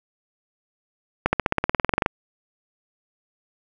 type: accelerating click train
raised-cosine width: 0.5 ms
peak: -3 dBFS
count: 16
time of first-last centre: 1.26-2.061 s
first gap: 70 ms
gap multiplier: 0.96
effects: none